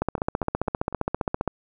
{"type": "two click trains", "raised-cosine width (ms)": 1, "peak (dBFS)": [-9, -24], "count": [23, 4], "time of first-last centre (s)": [[0.02, 1.477], [0.18, 0.926]], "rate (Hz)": [15.1, 4.02], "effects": []}